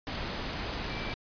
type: tone in noise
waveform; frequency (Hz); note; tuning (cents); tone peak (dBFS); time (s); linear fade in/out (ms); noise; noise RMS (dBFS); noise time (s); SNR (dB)
sine; 2335; D7; -11; -42; 0.9-1.13; 0; pink; -35; 0.07-1.14; -10
effects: resampled to 11025 Hz